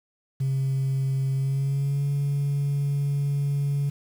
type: tone with pitch glide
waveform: sine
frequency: 134.5 to 141.84 Hz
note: C3 to C#3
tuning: +48 to +40 cents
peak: -20 dBFS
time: 0.4-3.9 s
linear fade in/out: 10 ms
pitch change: +92 cents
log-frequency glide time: 1.34-2.05 s
effects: tanh soft clip ceiling -20 dBFS + 8-bit